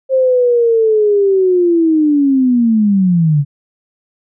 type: linear sweep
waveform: sine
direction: down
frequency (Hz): 532 to 138.59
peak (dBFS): -8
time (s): 0.09-3.45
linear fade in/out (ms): 50
effects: none